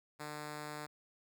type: tone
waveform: 5% pulse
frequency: 150 Hz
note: D3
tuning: 37 cents sharp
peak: -31 dBFS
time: 0.19-0.87 s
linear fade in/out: 20 ms
effects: none